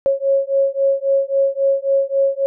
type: beating tone pair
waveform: sine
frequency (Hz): 546 / 549.7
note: C#5 / C#5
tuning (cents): -26 / -15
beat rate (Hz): 3.7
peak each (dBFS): -17 / -17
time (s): 0.06-2.46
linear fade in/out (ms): 0
effects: none